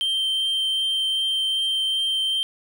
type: tone with vibrato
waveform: triangle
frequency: 3136 Hz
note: G7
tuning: in tune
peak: -19 dBFS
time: 0.01-2.43 s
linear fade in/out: 0 ms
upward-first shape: triangle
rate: 2.6 Hz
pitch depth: 8 cents each way
effects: none